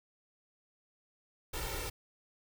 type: noise with comb filter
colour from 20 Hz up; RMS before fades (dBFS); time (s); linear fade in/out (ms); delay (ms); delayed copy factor
pink; -38; 1.53-1.9; 10; 2.2; +0.95
effects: none